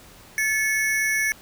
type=ring-modulated tone; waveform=square; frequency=1966 Hz; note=B6; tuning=8 cents flat; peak=-18 dBFS; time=0.38-1.32 s; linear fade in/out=0 ms; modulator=236 Hz; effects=pink hiss -48 dBFS RMS until 1.41 s